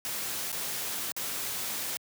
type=noise with dropouts; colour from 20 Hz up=white; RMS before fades=-34 dBFS; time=0.05-1.97 s; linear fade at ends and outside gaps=0 ms; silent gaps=0.518-0.527 / 1.119-1.165 s; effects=high-pass 100 Hz 12 dB/octave